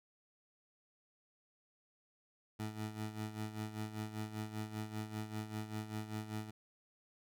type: tone with tremolo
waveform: 20% pulse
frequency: 107.8 Hz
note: A2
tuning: 35 cents flat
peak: -33 dBFS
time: 2.59-6.51 s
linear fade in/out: 10 ms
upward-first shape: sine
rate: 5.1 Hz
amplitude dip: 70%
effects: none